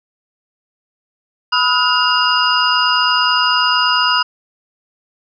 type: tone cluster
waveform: sine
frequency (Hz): 993 / 1273 / 1442 / 2824 / 4957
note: B5 / D#6 / F#6 / F7 / D#8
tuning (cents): +9 / +39 / -45 / +19 / -7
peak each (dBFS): -18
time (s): 1.52-4.23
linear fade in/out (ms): 10
effects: none